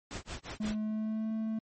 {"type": "noise with tremolo", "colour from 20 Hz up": "pink", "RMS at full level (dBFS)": -39, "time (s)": [0.11, 0.78], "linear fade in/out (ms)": 0, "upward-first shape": "sine", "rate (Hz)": 5.7, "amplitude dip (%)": 100}
{"type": "tone with pitch glide", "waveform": "triangle", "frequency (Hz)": [213.7, 220.5], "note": ["G#3", "A3"], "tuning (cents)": [50, 4], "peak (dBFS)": -29, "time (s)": [0.6, 1.59], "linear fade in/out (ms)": 5, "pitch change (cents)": 54, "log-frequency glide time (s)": [0.71, 1.32]}
{"effects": ["low-pass 11000 Hz 12 dB/octave", "MP3 32 kbps"]}